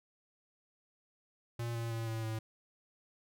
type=tone with pitch steps; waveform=square; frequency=117.6 / 115.85 / 114.12 / 112.42 / 110.74 Hz; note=A#2 / A#2 / A#2 / A2 / A2; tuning=+16 / -10 / -36 / +38 / +12 cents; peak=-36 dBFS; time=1.59-2.39 s; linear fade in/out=5 ms; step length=160 ms; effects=none